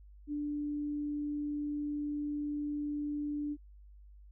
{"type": "tone", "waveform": "sine", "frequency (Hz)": 293.7, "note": "D4", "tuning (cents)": 0, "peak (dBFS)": -33, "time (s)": [0.27, 3.57], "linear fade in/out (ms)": 50, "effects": ["added 50 Hz sine -52 dBFS peak until 4.31 s"]}